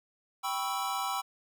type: chord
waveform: square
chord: C# half-diminished seventh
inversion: second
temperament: equal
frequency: 784 / 987.8 / 1108.7 / 1318.5 Hz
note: G5 / B5 / C#6 / E6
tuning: 0 / 0 / 0 / 0 cents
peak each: -36 / -37 / -39 / -37 dBFS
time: 0.43-1.22 s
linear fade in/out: 20 ms
effects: none